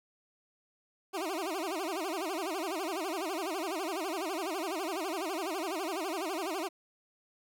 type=tone with vibrato; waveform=20% pulse; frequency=350.1 Hz; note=F4; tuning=4 cents sharp; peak=-28 dBFS; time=1.13-6.69 s; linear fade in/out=20 ms; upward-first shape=sine; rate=12 Hz; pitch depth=230 cents each way; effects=none